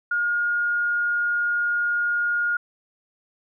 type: tone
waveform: sine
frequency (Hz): 1426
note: F6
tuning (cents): +36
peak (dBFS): -20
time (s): 0.11-2.57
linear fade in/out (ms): 5
effects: none